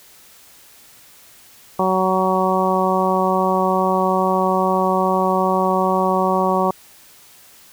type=harmonic tone; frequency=187.4 Hz; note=F#3; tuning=22 cents sharp; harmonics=1 / 2 / 3 / 4 / 5 / 6; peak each=-22 / -22 / -22 / -22 / -22 / -22 dBFS; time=1.79-6.71 s; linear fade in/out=5 ms; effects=white hiss -47 dBFS RMS until 7.72 s